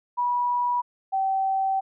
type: tone pair in turn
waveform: sine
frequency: 974 / 771.5 Hz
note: B5 / G5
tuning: -24 / -28 cents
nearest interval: major third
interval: 404 cents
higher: first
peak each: -21 dBFS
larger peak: neither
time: 0.17-0.82 / 1.12-1.81 s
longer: second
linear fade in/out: 20 ms
effects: none